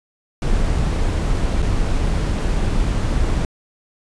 brown noise with dropouts, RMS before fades -18 dBFS, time 0.42-3.45 s, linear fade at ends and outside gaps 2 ms, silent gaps 1.621-1.625 s, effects resampled to 22050 Hz

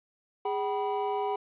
triangle tone cluster, 411.9 / 764 / 978 Hz, G#4 / G5 / B5, -14 / -45 / -17 cents, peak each -29 / -30 / -32 dBFS, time 0.45-1.36 s, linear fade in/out 5 ms, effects resampled to 8000 Hz + 10-bit

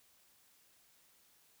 silence, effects white hiss -68 dBFS RMS until 1.6 s

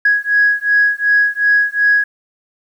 sine beating tone pair, 1662 / 1664.7 Hz, G#6 / G#6, +1 / +4 cents, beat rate 2.7 Hz, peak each -13 dBFS, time 0.05-2.04 s, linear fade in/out 5 ms, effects tanh soft clip ceiling -3 dBFS + 8-bit

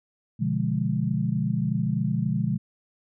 sine chord, B diminished seventh, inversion none, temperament equal, 123.47 / 146.83 / 174.61 / 207.7 Hz, B2 / D3 / F3 / Ab3, 0 / 0 / 0 / 0 cents, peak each -28 dBFS, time 0.39-2.58 s, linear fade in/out 20 ms, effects none

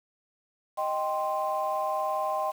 sine chord, C minor, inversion first, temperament equal, 622.3 / 784 / 1046.5 Hz, Eb5 / G5 / C6, 0 / 0 / 0 cents, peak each -30 / -30 / -30 dBFS, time 0.77-2.52 s, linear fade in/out 20 ms, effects tanh soft clip ceiling -18 dBFS + 8-bit

